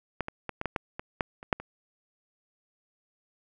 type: clicks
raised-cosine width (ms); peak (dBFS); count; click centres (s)
0.5; -14 / -19 / -18 / -17 / -14 / -13 / -20 / -11 / -28 / -7 / -24; 11; 0.207 / 0.284 / 0.493 / 0.614 / 0.657 / 0.762 / 0.995 / 1.208 / 1.429 / 1.528 / 1.6
effects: none